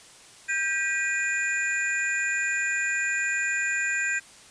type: tone cluster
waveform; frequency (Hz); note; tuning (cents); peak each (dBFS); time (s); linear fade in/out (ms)
sine; 1587 / 1933 / 2466 / 7130; G6 / B6 / D#7 / A8; +21 / -38 / -16 / +22; -27 / -31 / -29 / -35; 0.48-4.2; 20
effects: white hiss -50 dBFS RMS until 4.5 s + resampled to 22050 Hz